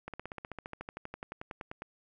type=slowing click train; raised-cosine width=0.5 ms; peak=-25 dBFS; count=23; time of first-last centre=0.08-1.821 s; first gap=57 ms; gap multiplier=1.03; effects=none